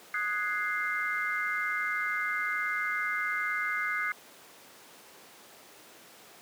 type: chord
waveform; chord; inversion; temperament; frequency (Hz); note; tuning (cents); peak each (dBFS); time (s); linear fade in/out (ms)
sine; Ab dominant seventh; second; equal; 1244.5 / 1480 / 1661.2 / 2093; Eb6 / Gb6 / Ab6 / C7; 0 / 0 / 0 / 0; -35 / -34 / -36 / -32; 0.14-4.12; 2
effects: pink hiss -52 dBFS RMS until 6.41 s + high-pass 300 Hz 12 dB/octave